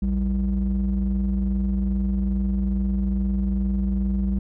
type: ring-modulated tone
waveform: triangle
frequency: 68.6 Hz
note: C#2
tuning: 17 cents flat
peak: -15 dBFS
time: 0.02-4.39 s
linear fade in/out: 5 ms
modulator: 126 Hz
effects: none